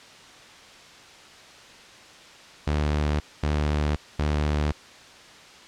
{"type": "tone bursts", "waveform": "sawtooth", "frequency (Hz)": 74.6, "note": "D2", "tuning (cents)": 28, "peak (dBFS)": -18, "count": 3, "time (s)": [2.67, 4.72], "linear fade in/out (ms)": 5, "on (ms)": 530, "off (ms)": 230, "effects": ["white hiss -47 dBFS RMS until 5.67 s", "low-pass 5000 Hz 12 dB/octave"]}